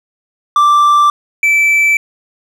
triangle tone pair in turn, 1174.7 / 2320 Hz, D6 / D7, 0 / -22 cents, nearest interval octave, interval 1178 cents, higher second, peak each -4 / -6 dBFS, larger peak first, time 0.56-1.1 / 1.43-1.97 s, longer neither, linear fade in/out 2 ms, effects none

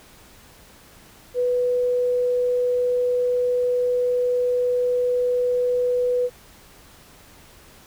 sine tone, 493.9 Hz, B4, in tune, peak -18 dBFS, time 1.34-6.3 s, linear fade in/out 50 ms, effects pink hiss -49 dBFS RMS until 7.86 s

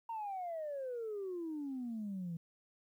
sine exponential sweep, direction down, 932.3 to 162.8 Hz, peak -37 dBFS, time 0.09-2.37 s, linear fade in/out 5 ms, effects tanh soft clip ceiling -35 dBFS + 12-bit

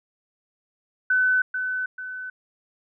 sine tone with echo, 1509 Hz, F#6, 34 cents sharp, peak -17 dBFS, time 1.1-1.42 s, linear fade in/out 5 ms, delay 440 ms, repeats 2, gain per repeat -7 dB, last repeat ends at 2.3 s, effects none

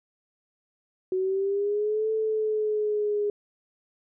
sine linear two-way sweep, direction up then down, 370 to 440 to 411.9 Hz, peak -23 dBFS, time 1.12-3.3 s, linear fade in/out 2 ms, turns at 2.11 s, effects none

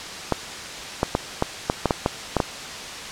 clicks, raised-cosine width 1 ms, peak -4 dBFS, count 10, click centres 0.323 / 1.031 / 1.151 / 1.424 / 1.699 / 1.857 / 1.908 / 2.061 / 2.367 / 2.402 s, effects white hiss -33 dBFS RMS until 3.11 s + low-pass 6000 Hz 12 dB/octave

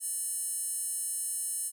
square tone with high-pass filter, 594 Hz, D5, 20 cents sharp, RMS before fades -34 dBFS, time 0-1.72 s, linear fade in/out 50 ms, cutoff 9200 Hz, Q 9, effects none

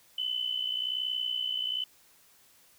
sine tone with amplitude modulation, 3016 Hz, F#7, 32 cents sharp, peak -26 dBFS, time 0.18-1.84 s, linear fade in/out 5 ms, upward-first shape sine, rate 61.1 Hz, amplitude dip 70%, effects white hiss -61 dBFS RMS until 2.78 s

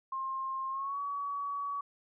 sine tone with pitch glide, 1063 to 1132.7 Hz, C6 to C#6, +27 to +37 cents, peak -33 dBFS, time 0.12-1.81 s, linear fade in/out 5 ms, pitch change +110 cents, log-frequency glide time 0.7-0.99 s, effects none

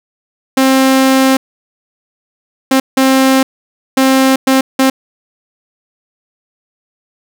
sawtooth tone bursts at uneven times, 265.1 Hz, C4, 23 cents sharp, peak -3 dBFS, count 6, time 0.57-1.37 / 2.71-2.8 / 2.97-3.43 / 3.97-4.36 / 4.47-4.61 / 4.79-4.9 s, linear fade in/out 5 ms, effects none

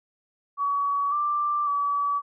sine tone with pitch steps, 1132 / 1179 / 1145 Hz, C#6 / D6 / D6, +36 / +6 / -44 cents, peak -22 dBFS, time 0.57-2.22 s, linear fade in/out 50 ms, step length 550 ms, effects none

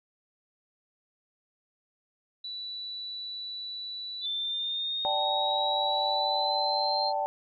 sine tone, 3954 Hz, B7, 1 cent sharp, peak -35 dBFS, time 2.44-4.26 s, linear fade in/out 5 ms
sine linear sweep, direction up, 3520 to 4186 Hz, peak -29 dBFS, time 4.21-7.13 s, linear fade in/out 50 ms
sine chord, D suspended fourth, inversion none, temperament equal with one note detuned, 587.3 / 775.9 / 880 Hz, D5 / G5 / A5, 0 / -18 / 0 cents, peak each -32 / -30 / -31 dBFS, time 5.05-7.26 s, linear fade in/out 0 ms
effects none

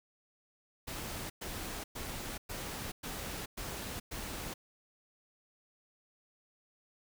pink noise bursts, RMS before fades -41 dBFS, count 7, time 0.87-4.54 s, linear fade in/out 10 ms, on 430 ms, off 110 ms, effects none

